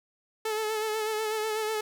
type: tone with vibrato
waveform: sawtooth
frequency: 433.6 Hz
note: A4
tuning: 25 cents flat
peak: -24 dBFS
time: 0.45-1.81 s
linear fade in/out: 5 ms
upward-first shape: sine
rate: 8.1 Hz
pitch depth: 36 cents each way
effects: none